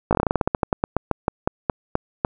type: slowing click train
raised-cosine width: 1 ms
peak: -4 dBFS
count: 22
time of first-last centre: 0.11-2.249 s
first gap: 18 ms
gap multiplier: 1.15
effects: none